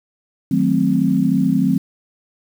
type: chord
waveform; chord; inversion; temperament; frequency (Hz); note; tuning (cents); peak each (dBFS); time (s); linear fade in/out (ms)
sine; D# diminished seventh; none; equal with one note detuned; 155.56 / 185 / 218.4 / 261.6; D#3 / F#3 / A3 / C4; 0 / 0 / -13 / 0; -22 / -18 / -20 / -17; 0.51-1.78; 5
effects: 7-bit